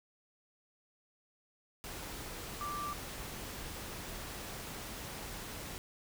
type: tone in noise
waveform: sine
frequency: 1174.7 Hz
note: D6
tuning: in tune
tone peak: -37 dBFS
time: 2.61-2.93 s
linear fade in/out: 0 ms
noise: pink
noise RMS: -44 dBFS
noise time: 1.84-5.78 s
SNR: +4 dB
effects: none